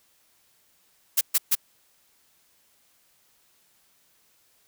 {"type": "noise bursts", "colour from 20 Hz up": "blue", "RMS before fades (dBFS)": -20, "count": 3, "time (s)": [1.17, 1.553], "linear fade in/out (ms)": 10, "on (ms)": 41, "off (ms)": 130, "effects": ["white hiss -64 dBFS RMS until 4.67 s"]}